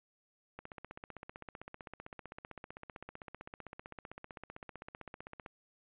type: click train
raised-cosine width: 0.5 ms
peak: -30 dBFS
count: 77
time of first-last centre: 0.59-5.462 s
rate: 15.6 Hz
effects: resampled to 8000 Hz